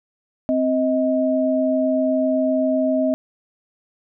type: tone pair together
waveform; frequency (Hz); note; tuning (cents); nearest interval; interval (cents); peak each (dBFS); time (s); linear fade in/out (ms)
sine; 261.2 / 631; C4 / D#5; -3 / +24; octave + minor third; 1527; -19; 0.49-3.14; 0
effects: none